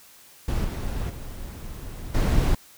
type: noise with level steps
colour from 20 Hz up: brown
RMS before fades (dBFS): -24 / -28 / -36 / -20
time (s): 0.48-2.55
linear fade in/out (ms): 5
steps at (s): 0.64 / 1.09 / 2.14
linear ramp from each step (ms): 10
effects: white hiss -51 dBFS RMS until 2.77 s